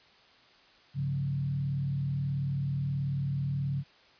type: tone with frequency modulation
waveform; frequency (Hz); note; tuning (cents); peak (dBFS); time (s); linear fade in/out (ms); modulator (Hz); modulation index
sine; 138.59; C#3; 0; -28; 0.94-3.84; 50; 38.5; 0.58
effects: white hiss -59 dBFS RMS until 4.19 s + resampled to 11025 Hz